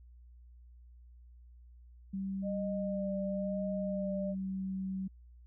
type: tone with pitch glide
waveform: sine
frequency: 193.3 to 190.2 Hz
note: G3 to F#3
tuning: -24 to +48 cents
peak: -34 dBFS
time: 2.13-5.08 s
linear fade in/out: 10 ms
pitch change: -28 cents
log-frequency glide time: 2.52-4.82 s
type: tone with vibrato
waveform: sine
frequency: 606 Hz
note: D#5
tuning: 46 cents flat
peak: -36 dBFS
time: 2.42-4.35 s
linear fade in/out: 50 ms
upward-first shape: sine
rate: 0.99 Hz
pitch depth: 30 cents each way
effects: added 60 Hz sine -53 dBFS peak until 5.46 s